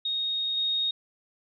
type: tone with level steps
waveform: sine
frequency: 3729 Hz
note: A#7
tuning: in tune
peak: -26 / -24 dBFS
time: 0.05-0.91 s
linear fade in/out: 5 ms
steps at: 0.57 s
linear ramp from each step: 2 ms
effects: none